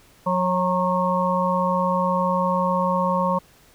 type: harmonic tone with a mistuned harmonic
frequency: 181.6 Hz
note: F#3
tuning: 32 cents flat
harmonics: 1 / 3 / 5 / 6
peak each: -24 / -24 / -24 / -24 dBFS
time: 0.26-3.39 s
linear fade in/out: 10 ms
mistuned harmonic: 5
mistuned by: +34 cents
effects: pink hiss -54 dBFS RMS until 3.74 s